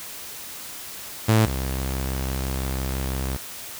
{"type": "tone pair in turn", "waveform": "sawtooth", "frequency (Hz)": [110, 65.98], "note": ["A2", "C2"], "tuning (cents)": [0, 15], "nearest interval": "major sixth", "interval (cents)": 885, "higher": "first", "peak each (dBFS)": [-11, -21], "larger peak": "first", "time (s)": [[1.28, 1.46], [1.46, 3.37]], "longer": "second", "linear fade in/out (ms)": 10, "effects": ["white hiss -37 dBFS RMS until 3.79 s"]}